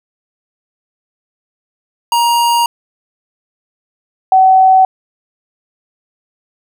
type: tone pair in turn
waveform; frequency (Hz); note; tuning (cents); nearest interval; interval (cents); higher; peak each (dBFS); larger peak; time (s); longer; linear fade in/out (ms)
square / sine; 943 / 756.9; A#5 / F#5; +20 / +39; major third; 381; first; -10 / -4; second; 2.12-2.66 / 4.32-4.85; first; 2
effects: none